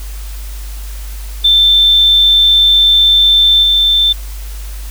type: tone with level steps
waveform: sine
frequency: 3552 Hz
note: A7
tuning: 16 cents sharp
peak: -5 / -7 dBFS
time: 1.44-4.13 s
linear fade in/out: 10 ms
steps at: 3.62 s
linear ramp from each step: 20 ms
effects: added 50 Hz sine -22 dBFS peak until 4.9 s + white hiss -35 dBFS RMS until 4.9 s